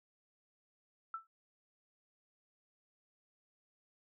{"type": "tone with exponential decay", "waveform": "sine", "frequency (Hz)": 1327, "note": "E6", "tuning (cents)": 11, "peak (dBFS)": -35, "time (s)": [1.14, 1.27], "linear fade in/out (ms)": 2, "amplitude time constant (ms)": 27, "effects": []}